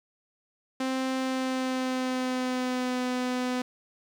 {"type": "tone with pitch glide", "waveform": "sawtooth", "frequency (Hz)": [261.6, 251.1], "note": ["C4", "B3"], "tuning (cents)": [0, 29], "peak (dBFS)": -23, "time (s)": [0.8, 3.62], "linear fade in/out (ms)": 5, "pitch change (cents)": -71, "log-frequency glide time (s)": [1.18, 3.01], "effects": ["low-pass 7000 Hz 12 dB/octave", "9-bit"]}